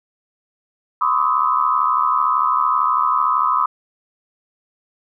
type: tone cluster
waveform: sine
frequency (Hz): 1008 / 1086 / 1211 / 1284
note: B5 / C#6 / D#6 / E6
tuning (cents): +35 / -36 / -47 / -46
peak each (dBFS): -20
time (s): 1.01-3.66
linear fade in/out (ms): 5
effects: none